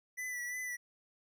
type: tone with vibrato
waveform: square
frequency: 1975.5 Hz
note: B6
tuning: in tune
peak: -38 dBFS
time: 0.17-0.77 s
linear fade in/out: 20 ms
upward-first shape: sine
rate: 2.9 Hz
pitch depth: 33 cents each way
effects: none